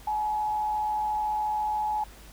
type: tone with frequency modulation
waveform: sine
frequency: 850 Hz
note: G#5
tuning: 40 cents sharp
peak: -25 dBFS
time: 0.07-2.04 s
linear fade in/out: 5 ms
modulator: 85.9 Hz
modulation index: 0.37
effects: added 50 Hz sine -49 dBFS peak until 2.32 s + pink hiss -51 dBFS RMS until 2.32 s